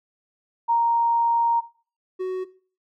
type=tone pair in turn; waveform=sine / triangle; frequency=932.3 / 371.8 Hz; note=A#5 / F#4; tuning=0 / +8 cents; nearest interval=octave + major third; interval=1592 cents; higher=first; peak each=-17 / -22 dBFS; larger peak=first; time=0.68-1.61 / 2.19-2.45 s; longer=first; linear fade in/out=20 ms; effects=noise-tail reverb RT60 0.4 s tail -17 dB re dry